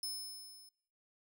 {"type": "tone with level ramp", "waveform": "sawtooth", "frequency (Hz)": 5220, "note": "E8", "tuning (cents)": -18, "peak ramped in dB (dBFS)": [-34, -54], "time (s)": [0.03, 0.69], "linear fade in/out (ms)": 2, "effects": ["noise-tail reverb RT60 0.7 s tail -23 dB re dry"]}